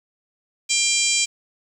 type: harmonic tone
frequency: 795 Hz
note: G5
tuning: 24 cents sharp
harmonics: 3 / 4 / 5 / 6 / 7 / 8 / 9 / 10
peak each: -24 / -26 / -29 / -27 / -27 / -29 / -23 / -26 dBFS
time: 0.69-1.26 s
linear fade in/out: 20 ms
effects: 8-bit